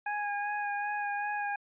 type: tone with vibrato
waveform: 25% pulse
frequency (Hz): 823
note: G#5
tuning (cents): -16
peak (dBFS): -27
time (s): 0.06-1.56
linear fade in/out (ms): 5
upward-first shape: sine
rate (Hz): 2.6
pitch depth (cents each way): 18
effects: resampled to 8000 Hz